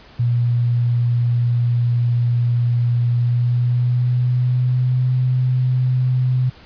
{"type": "tone with pitch glide", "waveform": "sine", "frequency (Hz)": [120, 127.14], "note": ["B2", "C3"], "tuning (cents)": [-49, -49], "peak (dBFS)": -14, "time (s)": [0.19, 6.5], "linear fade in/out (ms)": 10, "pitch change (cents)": 100, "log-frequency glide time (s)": [3.06, 5.13], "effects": ["pink hiss -45 dBFS RMS until 6.65 s", "resampled to 11025 Hz"]}